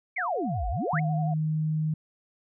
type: exponential two-way sweep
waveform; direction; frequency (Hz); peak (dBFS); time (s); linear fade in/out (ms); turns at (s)
sine; down then up; 2354 to 46.7 to 2354; -27; 0.16-1; 10; 0.68
type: tone with vibrato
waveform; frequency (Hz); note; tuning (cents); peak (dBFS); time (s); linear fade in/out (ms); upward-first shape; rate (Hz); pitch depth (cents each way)
sine; 712; F5; +33; -32; 0.18-1.34; 5; sine; 11; 70
type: tone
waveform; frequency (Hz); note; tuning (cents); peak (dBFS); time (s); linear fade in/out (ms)
sine; 155.6; D#3; 0; -24; 0.93-1.94; 5
effects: none